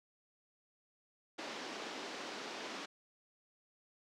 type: band-pass noise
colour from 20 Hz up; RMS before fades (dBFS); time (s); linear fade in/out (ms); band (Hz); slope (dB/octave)
pink; -45; 1.38-2.86; 10; 250 to 5700; 24
effects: none